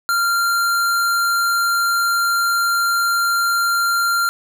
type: tone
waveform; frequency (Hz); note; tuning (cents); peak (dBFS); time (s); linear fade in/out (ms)
square; 1386; F6; -14; -16; 0.09-4.29; 0
effects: none